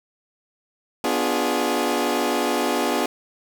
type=chord; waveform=20% pulse; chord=B diminished seventh; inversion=none; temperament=equal with one note detuned; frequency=246.9 / 293.7 / 354.7 / 415.3 Hz; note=B3 / D4 / F4 / Ab4; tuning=0 / 0 / +27 / 0 cents; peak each=-21 dBFS; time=1.04-3.06 s; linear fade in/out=2 ms; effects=8-bit